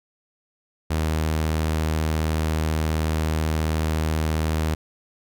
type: tone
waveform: sawtooth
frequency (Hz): 78.6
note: D#2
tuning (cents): +18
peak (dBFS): -17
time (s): 0.9-4.75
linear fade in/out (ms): 10
effects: none